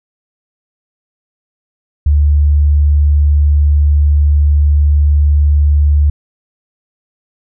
sine tone, 73.3 Hz, D2, 3 cents flat, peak -6 dBFS, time 2.06-6.1 s, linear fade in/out 5 ms, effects none

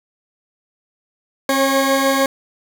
20% pulse tone pair together, 269.7 / 546 Hz, C#4 / C#5, -47 / -26 cents, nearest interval octave, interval 1221 cents, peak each -12 dBFS, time 1.49-2.26 s, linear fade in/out 2 ms, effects 7-bit

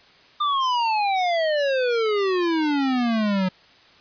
square exponential sweep, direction down, 1208 to 182.2 Hz, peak -20 dBFS, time 0.4-3.49 s, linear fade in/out 10 ms, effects white hiss -52 dBFS RMS until 4 s + resampled to 11025 Hz

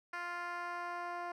10% pulse tone with band-pass filter sweep, 349.5 Hz, F4, 1 cent sharp, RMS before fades -41 dBFS, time 0.13-1.32 s, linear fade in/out 5 ms, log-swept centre 1500 to 750 Hz, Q 1.2, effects none

